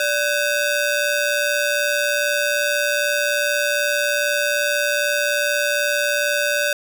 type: ring-modulated tone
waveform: sawtooth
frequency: 1046.5 Hz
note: C6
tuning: in tune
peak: -11 dBFS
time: 0-6.73 s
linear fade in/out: 2 ms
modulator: 462 Hz
effects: none